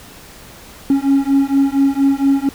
triangle beating tone pair, 273.3 / 277.6 Hz, C#4 / C#4, -24 / +3 cents, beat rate 4.3 Hz, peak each -12 dBFS, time 0.9-2.49 s, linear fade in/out 2 ms, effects tanh soft clip ceiling -2 dBFS + pink hiss -39 dBFS RMS until 2.54 s

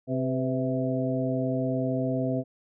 harmonic tone with a mistuned harmonic, 130.81 Hz, C3, in tune, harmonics 1 / 2 / 3 / 4 / 5, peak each -30 / -28 / -36 / -33 / -32 dBFS, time 0.07-2.44 s, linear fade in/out 50 ms, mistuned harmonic 4, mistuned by -60 cents, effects none

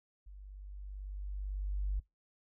sine tone with level ramp, 49.01 Hz, G1, in tune, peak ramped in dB -48 to -29 dBFS, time 0.26-2 s, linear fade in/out 10 ms, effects noise-tail reverb RT60 0.2 s tail -25 dB re dry + tanh soft clip ceiling -25 dBFS

